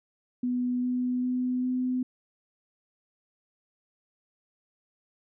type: tone with pitch steps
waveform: sine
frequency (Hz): 247.7 / 249.6 / 251.4 / 253.3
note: B3 / B3 / B3 / B3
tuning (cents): +5 / +19 / +31 / +44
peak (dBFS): -25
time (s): 0.43-2.03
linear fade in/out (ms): 5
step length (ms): 400
effects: none